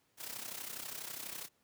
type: noise with amplitude modulation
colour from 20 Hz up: white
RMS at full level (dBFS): -41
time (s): 0.17-1.49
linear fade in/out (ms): 50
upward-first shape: sine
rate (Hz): 32.2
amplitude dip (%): 70
effects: pink hiss -74 dBFS RMS until 1.63 s + high-pass 100 Hz 12 dB/octave